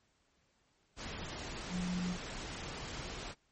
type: tone in noise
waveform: sine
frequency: 179.5 Hz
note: F3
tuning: 48 cents sharp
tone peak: -34 dBFS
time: 1.69-2.17 s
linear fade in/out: 50 ms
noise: pink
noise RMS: -43 dBFS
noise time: 0.96-3.35 s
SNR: +6 dB
effects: pink hiss -74 dBFS RMS until 3.51 s + MP3 32 kbps